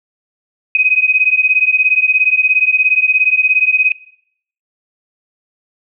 sine beating tone pair, 2509 / 2526 Hz, D#7 / D#7, +14 / +26 cents, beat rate 17 Hz, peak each -12 dBFS, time 0.75-3.92 s, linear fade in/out 2 ms, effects noise-tail reverb RT60 0.7 s tail -21 dB re dry

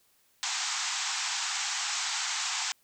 white band-pass noise, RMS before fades -32 dBFS, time 0.43-2.72 s, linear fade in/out 0 ms, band 740 to 7800 Hz, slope 96 dB/octave, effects white hiss -67 dBFS RMS until 2.83 s

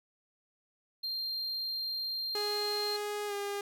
triangle tone, 4186 Hz, C8, in tune, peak -32 dBFS, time 1.03-2.97 s, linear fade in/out 10 ms
sawtooth tone with pitch glide, 415.3 to 404.6 Hz, G#4 to G#4, 0 to -45 cents, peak -30 dBFS, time 2.35-3.61 s, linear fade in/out 2 ms, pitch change -45 cents, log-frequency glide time 3.27-3.33 s
effects none

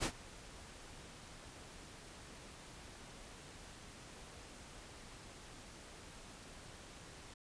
pink noise with ADSR envelope, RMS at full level -34 dBFS, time 0-7.34 s, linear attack 32 ms, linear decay 81 ms, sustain -20 dB, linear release 6 ms, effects resampled to 22050 Hz

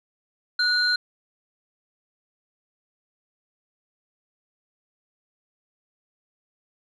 sine tone pair together, 1467 / 4149 Hz, F#6 / C8, -15 / -15 cents, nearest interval octave + tritone, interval 1800 cents, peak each -21 dBFS, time 0.59-0.96 s, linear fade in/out 5 ms, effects tanh soft clip ceiling -12 dBFS

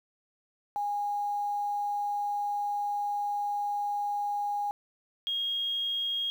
sine tone pair in turn, 820 / 3263 Hz, G#5 / G#7, -22 / -31 cents, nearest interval 2 octaves, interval 2391 cents, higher second, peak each -28 dBFS, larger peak neither, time 0.76-4.71 / 5.27-6.3 s, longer first, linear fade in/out 0 ms, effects 9-bit

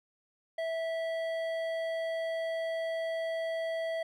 sine tone with hard clipping, 655 Hz, E5, 11 cents flat, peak -33 dBFS, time 0.58-4.03 s, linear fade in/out 5 ms, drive 10 dB, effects none

